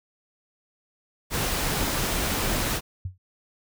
pink noise, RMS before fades -26 dBFS, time 1.3-2.81 s, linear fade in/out 50 ms
sine tone with exponential decay, 92.3 Hz, F#2, 4 cents flat, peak -25 dBFS, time 3.05-3.18 s, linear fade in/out 5 ms, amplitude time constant 27 ms
effects none

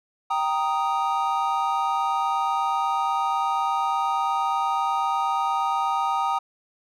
triangle chord, Eb major, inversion first, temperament equal, 784 / 932.3 / 1244.5 Hz, G5 / Bb5 / Eb6, 0 / 0 / 0 cents, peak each -24 dBFS, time 0.3-6.39 s, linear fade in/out 10 ms, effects none

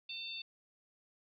harmonic tone, 897 Hz, A5, 33 cents sharp, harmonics 3 / 4 / 5, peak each -45 / -44 / -47 dBFS, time 0.09-0.42 s, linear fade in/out 5 ms, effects none

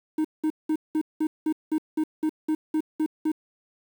triangle tone bursts, 311.1 Hz, D#4, in tune, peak -19 dBFS, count 13, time 0.18-3.318 s, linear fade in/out 5 ms, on 66 ms, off 190 ms, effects 8-bit

